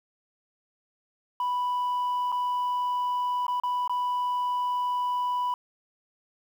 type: tone with dropouts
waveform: sine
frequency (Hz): 987.8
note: B5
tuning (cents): 0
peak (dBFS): -22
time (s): 1.4-5.54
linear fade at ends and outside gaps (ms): 2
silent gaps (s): 2.319-2.324 / 3.467-3.481 / 3.6-3.635 / 3.877-3.895
effects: tanh soft clip ceiling -24 dBFS + 9-bit